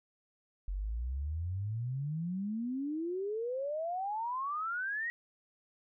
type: exponential sweep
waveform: sine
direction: up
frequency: 45 to 1922 Hz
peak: -33 dBFS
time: 0.68-5.1 s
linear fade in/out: 0 ms
effects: none